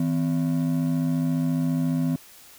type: ring-modulated tone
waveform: triangle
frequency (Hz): 208.3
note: G#3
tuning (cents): +5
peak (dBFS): -16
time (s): 0-2.16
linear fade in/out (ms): 2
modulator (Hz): 47.3
effects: white hiss -49 dBFS RMS until 2.58 s